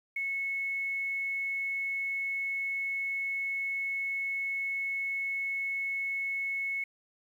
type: tone with quantisation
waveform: sine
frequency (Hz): 2197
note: C#7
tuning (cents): -16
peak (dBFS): -30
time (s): 0.16-6.84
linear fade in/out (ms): 5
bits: 10
effects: none